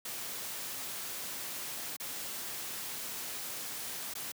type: noise with dropouts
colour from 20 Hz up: white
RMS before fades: -40 dBFS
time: 0.05-4.32 s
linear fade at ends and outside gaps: 5 ms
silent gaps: 1.967-1.999 / 4.138-4.151 s
effects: high-pass 100 Hz 12 dB/octave